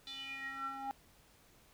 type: tone with band-pass filter sweep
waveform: square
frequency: 270.5 Hz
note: C#4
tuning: 42 cents flat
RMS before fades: -43 dBFS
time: 0.07-0.91 s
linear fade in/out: 0 ms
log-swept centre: 3800 to 850 Hz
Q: 7.8
effects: pink hiss -65 dBFS RMS until 1.73 s